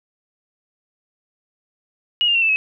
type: tone with pitch steps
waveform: sine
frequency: 2890 / 2806 / 2725 / 2646 / 2569 Hz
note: F#7 / F7 / F7 / E7 / E7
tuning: -41 / +8 / -43 / +6 / -45 cents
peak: -14 dBFS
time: 2.21-2.56 s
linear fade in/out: 0 ms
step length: 70 ms
effects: none